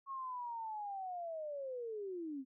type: linear sweep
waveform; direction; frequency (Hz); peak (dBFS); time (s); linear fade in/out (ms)
sine; down; 1100 to 254; -40; 0.06-2.45; 50
effects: none